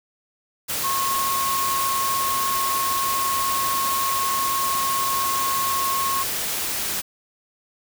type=tone in noise; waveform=sine; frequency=1087 Hz; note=C#6; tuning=34 cents flat; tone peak=-22 dBFS; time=0.83-6.24 s; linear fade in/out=20 ms; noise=white; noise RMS=-26 dBFS; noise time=0.68-7.02 s; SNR=+1 dB; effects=none